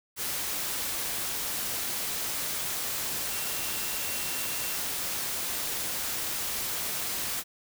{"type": "tone in noise", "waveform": "sine", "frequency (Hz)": 2727, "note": "F7", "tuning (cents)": -42, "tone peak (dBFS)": -43, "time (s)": [3.28, 4.79], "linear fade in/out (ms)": 50, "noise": "white", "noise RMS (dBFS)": -32, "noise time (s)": [0.16, 7.44], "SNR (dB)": -14, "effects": []}